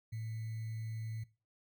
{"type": "tone with sample-and-hold", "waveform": "sine", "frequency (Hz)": 111.4, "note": "A2", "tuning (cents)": 22, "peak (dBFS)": -38, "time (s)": [0.12, 1.24], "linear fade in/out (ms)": 10, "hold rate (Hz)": 2100, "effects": ["noise-tail reverb RT60 0.3 s tail -18 dB re dry"]}